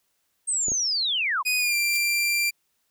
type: linear sweep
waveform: sine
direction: down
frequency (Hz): 8490 to 922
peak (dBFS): -22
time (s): 0.47-1.43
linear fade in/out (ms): 20
type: clicks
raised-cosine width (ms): 2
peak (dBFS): -22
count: 2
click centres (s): 0.684 / 0.719
type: tone with pitch glide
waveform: sawtooth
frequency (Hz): 2489 to 2368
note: D#7 to D7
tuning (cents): 0 to +14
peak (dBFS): -18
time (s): 1.45-2.51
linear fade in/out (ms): 20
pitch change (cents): -86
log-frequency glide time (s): 1.58-1.75
type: noise with exponential growth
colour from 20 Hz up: violet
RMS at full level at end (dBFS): -27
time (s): 1.85-1.97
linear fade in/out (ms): 5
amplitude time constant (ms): 25
effects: white hiss -72 dBFS RMS until 2.9 s